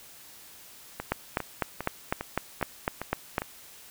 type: two click trains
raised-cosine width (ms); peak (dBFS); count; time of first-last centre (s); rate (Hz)
0.5; -10 / -17; 10 / 7; 1.12-3.381 / 1-3.419; 3.98 / 2.48
effects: white hiss -50 dBFS RMS until 3.9 s